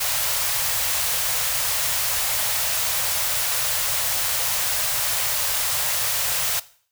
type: band-stop noise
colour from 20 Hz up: white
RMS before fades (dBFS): -23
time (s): 0-6.6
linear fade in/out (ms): 10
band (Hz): 150 to 490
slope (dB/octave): 48
effects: noise-tail reverb RT60 0.5 s tail -18 dB re dry